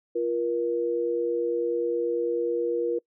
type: tone pair together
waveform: sine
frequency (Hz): 346.1 / 475.3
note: F4 / A#4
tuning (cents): -16 / +34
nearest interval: perfect fourth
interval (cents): 550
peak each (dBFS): -28 / -25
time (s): 0.15-2.99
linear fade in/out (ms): 10
effects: noise-tail reverb RT60 0.1 s tail -24 dB re dry